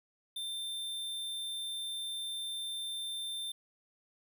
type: tone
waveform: square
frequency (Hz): 3580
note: A7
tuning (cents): +29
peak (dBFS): -37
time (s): 0.36-3.52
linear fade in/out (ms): 5
effects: none